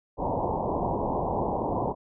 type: low-pass noise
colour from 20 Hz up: white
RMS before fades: -28 dBFS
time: 0.17-1.95 s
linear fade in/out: 50 ms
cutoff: 1000 Hz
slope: 96 dB/octave
effects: none